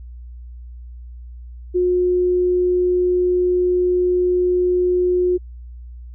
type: tone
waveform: sine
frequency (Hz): 360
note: F#4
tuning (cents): -47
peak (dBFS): -14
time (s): 1.74-5.38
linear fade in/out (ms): 20
effects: added 60 Hz sine -33 dBFS peak until 6.14 s